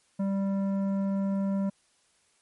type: tone with tanh clipping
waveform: sine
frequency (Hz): 196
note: G3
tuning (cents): 0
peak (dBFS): -27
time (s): 0.19-1.7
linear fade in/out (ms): 10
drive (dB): 11
effects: white hiss -67 dBFS RMS until 2.41 s + MP3 48 kbps